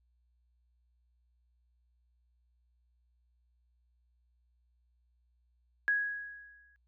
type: tone with exponential decay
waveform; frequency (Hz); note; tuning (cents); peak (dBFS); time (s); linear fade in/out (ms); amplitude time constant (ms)
sine; 1661.2; G#6; 0; -24; 5.88-6.76; 0; 190
effects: added 60 Hz sine -69 dBFS peak until 6.87 s